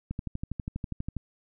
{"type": "click train", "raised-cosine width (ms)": 5, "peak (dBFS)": -20, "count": 14, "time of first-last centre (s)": [0.11, 1.167], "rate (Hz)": 12.3, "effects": []}